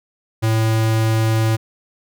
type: tone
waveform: square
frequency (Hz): 111.3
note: A2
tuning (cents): +20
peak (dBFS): -15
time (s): 0.42-1.57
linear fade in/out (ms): 20
effects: none